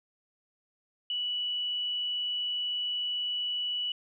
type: tone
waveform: sine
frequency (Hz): 2951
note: F#7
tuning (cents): -5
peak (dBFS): -29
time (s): 1.1-3.92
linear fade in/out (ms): 2
effects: none